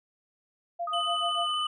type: tone with tremolo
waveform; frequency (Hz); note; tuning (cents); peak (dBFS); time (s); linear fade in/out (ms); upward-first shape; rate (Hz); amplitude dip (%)
sine; 690; F5; -21; -28; 0.79-1.5; 10; sine; 6.9; 100
type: tone with pitch glide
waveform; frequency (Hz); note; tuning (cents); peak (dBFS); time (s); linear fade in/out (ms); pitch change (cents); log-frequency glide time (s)
sine; 1244.5 to 1225.9; D#6 to D#6; 0 to -26; -29; 0.87-1.67; 5; -26; 1.19-1.39
type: tone with vibrato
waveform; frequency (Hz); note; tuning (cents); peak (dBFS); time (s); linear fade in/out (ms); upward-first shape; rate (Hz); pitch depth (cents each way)
triangle; 3000; F#7; +23; -28; 0.93-1.67; 5; sine; 16; 11
effects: resampled to 24000 Hz